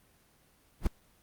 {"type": "noise with exponential growth", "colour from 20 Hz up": "brown", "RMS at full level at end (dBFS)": -20, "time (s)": [0.79, 0.87], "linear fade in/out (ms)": 5, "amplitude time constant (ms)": 16, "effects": ["pink hiss -65 dBFS RMS until 1.22 s", "Opus 24 kbps"]}